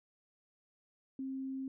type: tone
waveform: sine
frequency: 266.1 Hz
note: C4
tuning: 29 cents sharp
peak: -37 dBFS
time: 1.19-1.68 s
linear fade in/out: 2 ms
effects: none